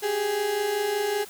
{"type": "tone pair together", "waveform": "35% pulse", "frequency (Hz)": [390, 415.3], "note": ["G4", "G#4"], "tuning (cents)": [-9, 0], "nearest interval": "minor second", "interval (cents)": 109, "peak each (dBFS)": [-30, -23], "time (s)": [0.02, 1.25], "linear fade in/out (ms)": 20, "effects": ["white hiss -45 dBFS RMS until 1.29 s"]}